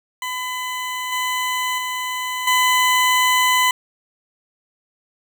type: tone with level steps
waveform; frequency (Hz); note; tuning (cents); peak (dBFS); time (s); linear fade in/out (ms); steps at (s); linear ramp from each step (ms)
20% pulse; 1007; B5; +33; -19 / -15 / -18 / -9; 0.22-3.71; 2; 1.12 / 1.78 / 2.47; 5
effects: none